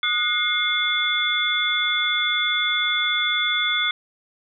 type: tone cluster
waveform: sine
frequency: 1237 / 1462 / 2131 / 3456 Hz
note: D#6 / F#6 / C7 / A7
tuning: -10 / -21 / +31 / -32 cents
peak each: -29 / -27 / -24 / -22 dBFS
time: 0.03-3.91 s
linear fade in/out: 2 ms
effects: none